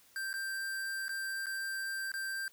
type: tone with dropouts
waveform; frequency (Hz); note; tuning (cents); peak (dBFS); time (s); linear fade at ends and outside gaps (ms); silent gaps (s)
square; 1574; G6; +7; -36; 0.16-2.48; 1; 0.33-0.339 / 1.082-1.092 / 1.459-1.467 / 2.118-2.139
effects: white hiss -63 dBFS RMS until 2.52 s